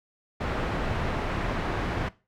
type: low-pass noise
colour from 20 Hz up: pink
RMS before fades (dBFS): -29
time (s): 0.4-2.09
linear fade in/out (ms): 10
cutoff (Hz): 2000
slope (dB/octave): 12
effects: noise-tail reverb RT60 0.3 s tail -19 dB re dry